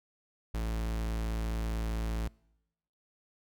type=tone; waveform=45% pulse; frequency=55.4 Hz; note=A1; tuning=13 cents sharp; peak=-31 dBFS; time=0.54-2.28 s; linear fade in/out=5 ms; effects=noise-tail reverb RT60 0.9 s tail -25 dB re dry